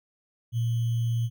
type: tone with sample-and-hold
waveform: sine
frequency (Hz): 116.54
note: A#2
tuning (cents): 0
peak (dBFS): -23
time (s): 0.52-1.3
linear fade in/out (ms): 50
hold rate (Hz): 3150
effects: none